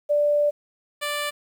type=tone pair in turn; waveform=sine / 10% pulse; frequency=587.3 / 587.3 Hz; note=D5 / D5; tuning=0 / 0 cents; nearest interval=unison; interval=0 cents; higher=neither; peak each=-17 dBFS; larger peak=neither; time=0.09-0.51 / 1.01-1.31 s; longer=first; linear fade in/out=20 ms; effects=9-bit